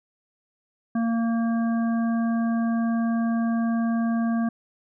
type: harmonic tone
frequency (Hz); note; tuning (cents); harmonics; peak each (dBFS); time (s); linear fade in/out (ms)
229.7; A#3; -25; 1 / 3 / 5 / 7; -21 / -33 / -38 / -39; 0.95-4.49; 5
effects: none